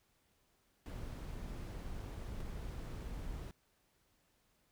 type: noise with dropouts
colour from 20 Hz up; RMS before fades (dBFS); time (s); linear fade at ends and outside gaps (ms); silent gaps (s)
brown; -44; 0.86-3.51; 0; 2.404-2.408
effects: pink hiss -75 dBFS RMS until 4.71 s